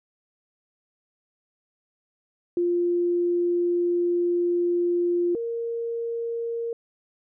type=tone pair in turn; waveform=sine; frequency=349.2 / 464.6 Hz; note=F4 / A#4; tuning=0 / -6 cents; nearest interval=perfect fourth; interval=494 cents; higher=second; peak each=-20 / -26 dBFS; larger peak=first; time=2.57-5.35 / 5.35-6.73 s; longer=first; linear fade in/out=2 ms; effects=none